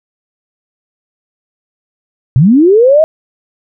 sine linear sweep, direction up, 113.4 to 650 Hz, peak -3 dBFS, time 2.36-3.04 s, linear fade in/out 0 ms, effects none

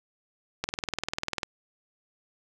click train, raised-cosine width 0.2 ms, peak -11 dBFS, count 17, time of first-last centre 0.64-1.432 s, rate 20.2 Hz, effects none

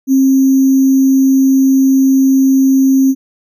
sine tone with sample-and-hold, 267.5 Hz, C4, 38 cents sharp, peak -6 dBFS, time 0.07-3.15 s, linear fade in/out 50 ms, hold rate 6300 Hz, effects none

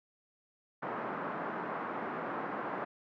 white band-pass noise, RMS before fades -38 dBFS, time 0.82-2.85 s, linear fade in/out 10 ms, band 160 to 1400 Hz, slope 24 dB/octave, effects none

